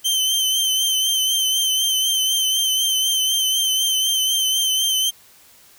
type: tone with vibrato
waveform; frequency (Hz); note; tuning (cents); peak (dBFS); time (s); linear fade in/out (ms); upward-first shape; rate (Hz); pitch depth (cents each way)
sawtooth; 3099; G7; -21; -14; 0.04-5.11; 20; sine; 4; 36
effects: white hiss -50 dBFS RMS until 5.78 s